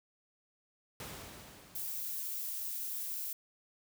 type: noise with exponential decay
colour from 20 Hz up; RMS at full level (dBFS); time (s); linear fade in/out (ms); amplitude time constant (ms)
pink; -43; 1-3.03; 2; 440
type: noise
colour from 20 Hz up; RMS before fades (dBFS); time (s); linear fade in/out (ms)
violet; -39; 1.75-3.33; 5
effects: high-pass 60 Hz 12 dB/octave